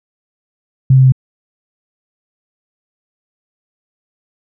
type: tone with pitch steps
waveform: sine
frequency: 132.2 / 131.29 / 130.38 Hz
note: C3 / C3 / C3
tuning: +18 / +6 / -6 cents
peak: -4 dBFS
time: 0.9-1.122 s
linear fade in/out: 5 ms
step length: 74 ms
effects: none